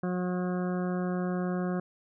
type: harmonic tone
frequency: 180.7 Hz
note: F#3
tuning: 41 cents flat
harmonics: 1 / 2 / 3 / 4 / 6 / 7 / 8 / 9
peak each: -29 / -35 / -39 / -41 / -45 / -46 / -47 / -48 dBFS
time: 0.03-1.8 s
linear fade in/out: 5 ms
effects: none